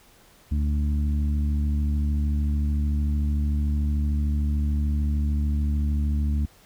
harmonic tone, 73.42 Hz, D2, in tune, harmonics 1 / 2 / 3 / 4, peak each -21 / -35 / -31 / -40 dBFS, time 0.51-6.46 s, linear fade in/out 10 ms, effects pink hiss -55 dBFS RMS until 6.65 s

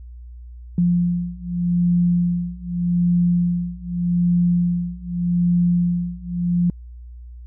sine beating tone pair, 174.61 / 175.44 Hz, F3 / F3, 0 / +8 cents, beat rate 0.83 Hz, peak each -20 / -19 dBFS, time 0.78-6.7 s, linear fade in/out 2 ms, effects added 60 Hz sine -35 dBFS peak until 7.46 s

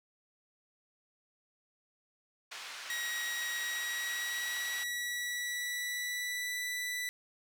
pink band-pass noise, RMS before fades -45 dBFS, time 2.51-4.84 s, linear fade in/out 10 ms, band 1400 to 5600 Hz, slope 12 dB/octave
sawtooth tone with pitch glide, 1903 to 1975.8 Hz, A#6 to B6, +35 to 0 cents, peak -31 dBFS, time 2.9-7.09 s, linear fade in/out 0 ms, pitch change +65 cents, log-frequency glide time 3.54-6.55 s
effects none

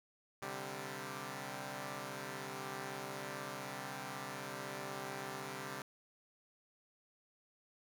5% pulse chord, C suspended second, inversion none, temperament equal, 130.81 / 146.83 / 196 Hz, C3 / D3 / G3, 0 / 0 / 0 cents, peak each -35 / -36 / -35 dBFS, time 0.42-5.82 s, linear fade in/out 2 ms, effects none

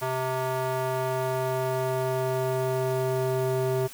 square tone with band-pass filter sweep, 130 Hz, C3, 11 cents flat, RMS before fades -27 dBFS, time 0.01-3.88 s, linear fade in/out 20 ms, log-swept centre 870 to 460 Hz, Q 1.3, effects white hiss -45 dBFS RMS until 3.93 s

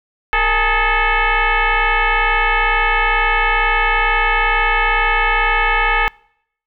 sine tone with frequency modulation, 463.1 Hz, A#4, 11 cents flat, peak -12 dBFS, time 0.33-6.08 s, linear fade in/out 0 ms, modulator 432 Hz, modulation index 5, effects noise-tail reverb RT60 0.7 s tail -25 dB re dry

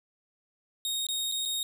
sawtooth tone with dropouts, 3729 Hz, A#7, in tune, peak -26 dBFS, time 0.85-1.63 s, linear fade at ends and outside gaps 1 ms, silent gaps 1.067-1.087 / 1.316-1.321 / 1.453-1.457 s, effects 10-bit

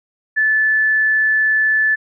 sine tone, 1742 Hz, A6, 18 cents flat, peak -12 dBFS, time 0.36-1.96 s, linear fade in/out 20 ms, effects none

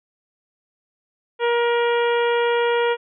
harmonic tone, 473.6 Hz, A#4, 27 cents sharp, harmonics 1 / 2 / 3 / 4 / 5 / 6 / 7, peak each -18 / -24 / -28 / -30 / -32 / -34 / -35 dBFS, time 1.39-2.97 s, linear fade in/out 50 ms, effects none

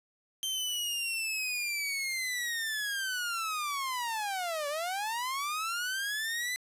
sawtooth linear two-way sweep, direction down then up, 3136 to 566 to 2023 Hz, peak -28 dBFS, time 0.43-6.56 s, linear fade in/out 0 ms, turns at 4.68 s, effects resampled to 32000 Hz + 9-bit

